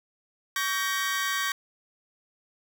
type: chord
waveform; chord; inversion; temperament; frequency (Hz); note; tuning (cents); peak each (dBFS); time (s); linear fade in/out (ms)
sawtooth; G diminished; second; just; 1128.9 / 1568 / 1881.6; Db6 / G6 / Bb6; +31 / 0 / +16; -27; 0.56-1.52; 2
effects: none